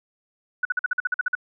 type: tone bursts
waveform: sine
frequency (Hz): 1480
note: F#6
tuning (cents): 0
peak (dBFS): -19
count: 11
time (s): 0.63-1.352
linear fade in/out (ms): 5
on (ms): 22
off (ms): 48
effects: none